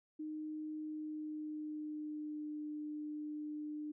sine tone with pitch glide, 308 to 300.8 Hz, D#4 to D4, -17 to +42 cents, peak -40 dBFS, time 0.19-3.92 s, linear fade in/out 10 ms, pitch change -41 cents, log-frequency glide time 0.79-2.57 s, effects none

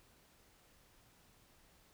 silence, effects pink hiss -67 dBFS RMS until 1.93 s

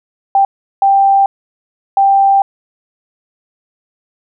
sine tone bursts at uneven times, 787 Hz, G5, 7 cents sharp, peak -6 dBFS, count 3, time 0.35-0.45 / 0.82-1.26 / 1.97-2.42 s, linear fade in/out 2 ms, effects none

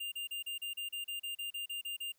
square tone bursts, 2800 Hz, F7, 4 cents sharp, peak -38 dBFS, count 14, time 0-2.122 s, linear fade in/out 10 ms, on 120 ms, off 34 ms, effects white hiss -74 dBFS RMS until 2.18 s

